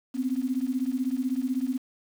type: beating tone pair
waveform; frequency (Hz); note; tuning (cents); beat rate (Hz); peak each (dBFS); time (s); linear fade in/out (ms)
sine; 250 / 266; B3 / C4; +21 / +29; 16; -28; 0.14-1.78; 20
effects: 8-bit